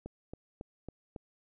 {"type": "click train", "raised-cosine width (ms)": 2, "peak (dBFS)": -28, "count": 5, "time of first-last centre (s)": [0.06, 1.162], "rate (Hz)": 3.63, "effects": []}